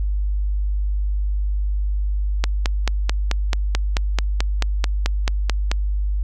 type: click train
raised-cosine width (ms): 0.2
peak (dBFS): -3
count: 16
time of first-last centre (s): 2.44-5.715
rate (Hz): 4.58
effects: added 50 Hz sine -18 dBFS peak until 6.23 s